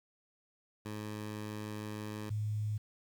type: tone pair in turn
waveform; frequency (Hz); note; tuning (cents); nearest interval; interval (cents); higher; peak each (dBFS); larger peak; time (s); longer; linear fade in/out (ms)
15% pulse / sine; 106.2 / 106.2; G#2 / G#2; +39 / +39; unison; 0; neither; -33 / -32; second; 0.85-2.3 / 2.3-2.78; first; 10
effects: 10-bit